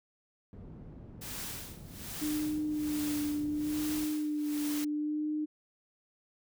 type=low-pass noise; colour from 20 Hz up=white; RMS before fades=-48 dBFS; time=0.53-4.05 s; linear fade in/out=0 ms; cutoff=210 Hz; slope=12 dB/octave
type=noise with tremolo; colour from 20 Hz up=white; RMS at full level=-40 dBFS; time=1.21-4.85 s; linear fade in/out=10 ms; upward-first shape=sine; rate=1.2 Hz; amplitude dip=90%
type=tone with vibrato; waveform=sine; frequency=300 Hz; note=D4; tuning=37 cents sharp; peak=-30 dBFS; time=2.21-5.46 s; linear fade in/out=20 ms; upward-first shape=sine; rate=0.71 Hz; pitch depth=24 cents each way
effects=none